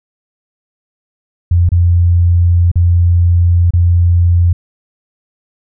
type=tone with dropouts; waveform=sine; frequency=86.9 Hz; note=F2; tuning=8 cents flat; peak=-6 dBFS; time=1.51-4.53 s; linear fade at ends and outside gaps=5 ms; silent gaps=1.691-1.718 / 2.716-2.756 / 3.707-3.735 s; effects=none